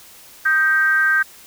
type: tone with frequency modulation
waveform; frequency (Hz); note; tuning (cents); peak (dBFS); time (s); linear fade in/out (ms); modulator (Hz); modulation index
sine; 1568; G6; 0; -13; 0.45-1.23; 10; 320; 0.54
effects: white hiss -44 dBFS RMS until 1.46 s